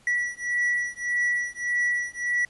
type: beating tone pair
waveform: triangle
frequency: 1944 / 1945.7 Hz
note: B6 / B6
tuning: -28 / -26 cents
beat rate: 1.7 Hz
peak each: -25 dBFS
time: 0.07-2.45 s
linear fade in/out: 2 ms
effects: pink hiss -58 dBFS RMS until 2.49 s + resampled to 24000 Hz